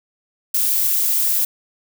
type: noise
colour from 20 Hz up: violet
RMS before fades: -18 dBFS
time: 0.54-1.45 s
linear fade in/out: 5 ms
effects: none